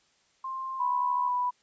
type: tone with pitch glide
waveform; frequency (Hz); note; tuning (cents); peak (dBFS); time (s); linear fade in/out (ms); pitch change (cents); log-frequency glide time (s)
sine; 1054 to 1061.9; C6 to C6; +12 to +25; -32; 0.44-1.29; 5; +13; 0.7-1.15
type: tone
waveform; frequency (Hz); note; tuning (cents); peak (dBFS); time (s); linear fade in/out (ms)
sine; 987.8; B5; 0; -25; 0.79-1.51; 20
effects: white hiss -67 dBFS RMS until 1.62 s + resampled to 16000 Hz